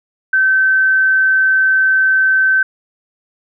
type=tone; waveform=sine; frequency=1540 Hz; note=G6; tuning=31 cents flat; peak=-9 dBFS; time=0.33-2.63 s; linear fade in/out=5 ms; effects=none